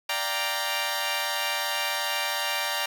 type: chord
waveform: 10% pulse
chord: G minor seventh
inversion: second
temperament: equal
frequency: 587.3 / 698.5 / 784 / 932.3 Hz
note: D5 / F5 / G5 / Bb5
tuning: 0 / 0 / 0 / 0 cents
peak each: -24 / -27 / -24 / -21 dBFS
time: 0.09-2.86 s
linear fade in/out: 5 ms
effects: none